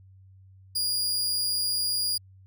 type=tone; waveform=sawtooth; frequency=4853 Hz; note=D#8; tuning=44 cents flat; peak=-22 dBFS; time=0.75-2.18 s; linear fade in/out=10 ms; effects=added 95 Hz sine -50 dBFS peak until 2.46 s